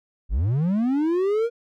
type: linear sweep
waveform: triangle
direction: up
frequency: 39.16 to 478.5 Hz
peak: -17 dBFS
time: 0.29-1.5 s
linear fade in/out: 50 ms
effects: none